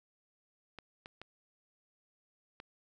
clicks, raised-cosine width 0.3 ms, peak -30 dBFS, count 4, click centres 0.787 / 1.059 / 1.216 / 2.601 s, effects none

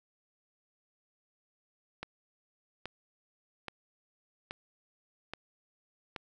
click train, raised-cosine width 0.3 ms, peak -22 dBFS, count 6, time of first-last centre 2.03-6.162 s, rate 1.21 Hz, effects none

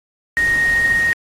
sine tone in noise, 1864.7 Hz, A#6, in tune, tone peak -13 dBFS, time 0.37-1.13 s, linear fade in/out 0 ms, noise pink, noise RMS -31 dBFS, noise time 0.37-1.13 s, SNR +15 dB, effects AAC 32 kbps

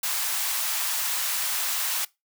white high-pass noise, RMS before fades -27 dBFS, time 0.03-2.05 s, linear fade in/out 5 ms, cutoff 740 Hz, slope 24 dB/octave, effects noise-tail reverb RT60 0.2 s tail -21 dB re dry

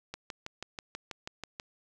click train, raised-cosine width 0.2 ms, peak -21 dBFS, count 10, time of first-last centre 0.14-1.599 s, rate 6.17 Hz, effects none

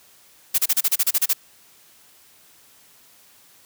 blue noise bursts, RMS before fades -18 dBFS, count 11, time 0.54-1.334 s, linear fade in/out 10 ms, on 44 ms, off 31 ms, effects white hiss -53 dBFS RMS until 3.65 s + high-pass 60 Hz 12 dB/octave

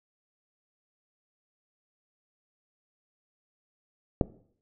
click, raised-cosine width 2 ms, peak -8 dBFS, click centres 4.212 s, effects noise-tail reverb RT60 0.6 s tail -19 dB re dry

